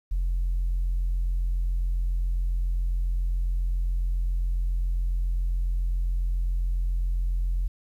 sine tone, 43.65 Hz, F1, in tune, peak -21 dBFS, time 0.11-7.68 s, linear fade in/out 10 ms, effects tanh soft clip ceiling -20 dBFS + 10-bit

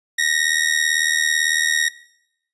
sawtooth ring-modulated tone, 1880 Hz, A#6, 14 cents sharp, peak -10 dBFS, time 0.18-1.89 s, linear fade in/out 10 ms, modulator 39 Hz, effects noise-tail reverb RT60 0.8 s tail -21 dB re dry + resampled to 24000 Hz

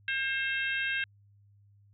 harmonic tone, 534 Hz, C5, 35 cents sharp, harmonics 3 / 4 / 5 / 6 / 7, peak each -31 / -37 / -34 / -40 / -43 dBFS, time 0.08-1.04 s, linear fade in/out 2 ms, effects added 101 Hz sine -58 dBFS peak until 1.93 s

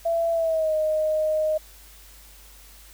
sine tone with pitch glide, 669 to 620.6 Hz, E5 to D#5, +25 to -5 cents, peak -20 dBFS, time 0.05-1.58 s, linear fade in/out 10 ms, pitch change -130 cents, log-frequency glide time 0.32-0.74 s, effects added 50 Hz sine -49 dBFS peak until 2.93 s + white hiss -50 dBFS RMS until 2.93 s

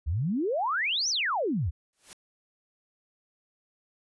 sine exponential two-way sweep, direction up then down, 67.4 to 6260 to 67.4 Hz, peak -25 dBFS, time 0.06-1.71 s, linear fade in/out 20 ms, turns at 1.09 s
white noise with exponential growth, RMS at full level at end -42 dBFS, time 1.93-2.13 s, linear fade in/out 0 ms, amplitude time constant 43 ms
effects resampled to 24000 Hz

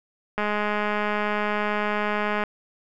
click train, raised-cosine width 0.5 ms, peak -11 dBFS, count 431, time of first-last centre 0.38-2.437 s, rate 209 Hz, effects none

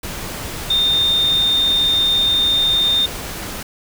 sine tone in noise, 3637 Hz, A#7, 43 cents flat, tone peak -13 dBFS, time 0.7-3.06 s, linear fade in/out 5 ms, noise pink, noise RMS -28 dBFS, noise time 0.03-3.63 s, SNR +12 dB, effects none

